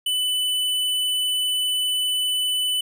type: tone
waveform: square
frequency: 2995 Hz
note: F#7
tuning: 20 cents sharp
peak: -21 dBFS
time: 0.06-2.81 s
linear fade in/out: 5 ms
effects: none